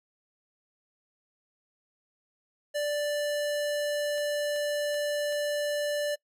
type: tone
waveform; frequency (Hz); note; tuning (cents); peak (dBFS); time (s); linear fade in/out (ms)
square; 587.3; D5; 0; -28; 2.74-6.16; 20
type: click train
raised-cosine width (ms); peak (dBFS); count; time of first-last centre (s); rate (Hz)
0.2; -32; 4; 4.18-5.325; 2.62
effects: noise-tail reverb RT60 0.1 s tail -23 dB re dry + resampled to 32000 Hz